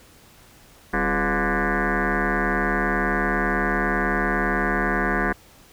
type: tone with frequency modulation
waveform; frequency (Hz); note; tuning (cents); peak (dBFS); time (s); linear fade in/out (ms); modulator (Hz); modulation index
sine; 719; F#5; -50; -19; 0.93-5.33; 10; 152; 7.4
effects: pink hiss -51 dBFS RMS until 5.72 s